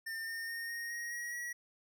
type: tone with pitch steps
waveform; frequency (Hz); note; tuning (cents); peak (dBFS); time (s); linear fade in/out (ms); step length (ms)
square; 1804 / 1822.9 / 1841.9 / 1861.2 / 1880.6 / 1900.3 / 1920.1; A6 / A#6 / A#6 / A#6 / A#6 / A#6 / B6; +43 / -39 / -21 / -3 / +15 / +33 / -49; -39; 0.06-1.53; 10; 210
effects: none